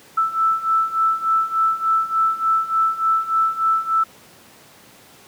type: beating tone pair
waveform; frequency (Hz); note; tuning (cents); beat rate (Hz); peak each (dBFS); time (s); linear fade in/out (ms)
sine; 1318.5 / 1321.9; E6 / E6; 0 / +4; 3.4; -21 / -18; 0.17-4.04; 10
effects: pink hiss -47 dBFS RMS until 5.27 s + high-pass 150 Hz 12 dB/octave